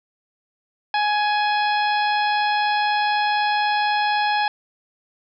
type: harmonic tone with a mistuned harmonic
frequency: 836 Hz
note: G#5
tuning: 11 cents sharp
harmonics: 1 / 2 / 3 / 4 / 5 / 6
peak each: -19 / -25 / -29 / -31 / -33 / -35 dBFS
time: 0.94-4.48 s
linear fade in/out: 2 ms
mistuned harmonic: 6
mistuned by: +21 cents
effects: none